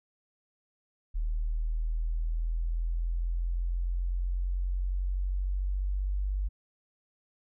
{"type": "exponential sweep", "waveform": "sine", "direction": "up", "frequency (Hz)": [38.89, 49], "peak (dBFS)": -27, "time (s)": [1.14, 6.49], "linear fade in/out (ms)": 20, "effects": []}